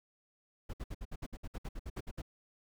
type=noise bursts; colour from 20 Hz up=brown; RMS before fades=-40 dBFS; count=15; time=0.69-2.219 s; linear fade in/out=10 ms; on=45 ms; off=61 ms; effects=none